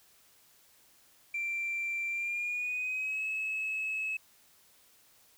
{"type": "tone with pitch glide", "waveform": "sine", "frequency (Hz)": [2356, 2584], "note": ["D7", "E7"], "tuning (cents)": [5, -35], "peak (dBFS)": -30, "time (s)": [1.34, 4.17], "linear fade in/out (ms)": 5, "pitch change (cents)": 160, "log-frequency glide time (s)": [2.09, 3.25], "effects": ["tanh soft clip ceiling -28 dBFS", "white hiss -63 dBFS RMS until 5.37 s"]}